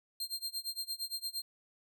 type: tone with tremolo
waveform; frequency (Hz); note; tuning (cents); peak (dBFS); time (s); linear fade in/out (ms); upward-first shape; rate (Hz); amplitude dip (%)
sawtooth; 4186; C8; 0; -31; 0.2-1.42; 2; sine; 8.7; 95
effects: none